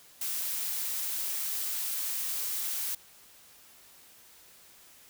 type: noise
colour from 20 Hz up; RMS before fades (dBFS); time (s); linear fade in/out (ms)
blue; -33; 0.21-2.95; 5
effects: white hiss -56 dBFS RMS until 5.09 s